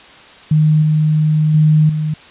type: tone with level steps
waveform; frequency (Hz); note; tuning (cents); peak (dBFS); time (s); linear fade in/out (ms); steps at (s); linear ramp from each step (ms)
sine; 154.1; D#3; -16; -8 / -10 / -7 / -15; 0.51-2.14; 5; 0.82 / 1.54 / 1.89; 5
effects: white hiss -40 dBFS RMS until 2.3 s + resampled to 8000 Hz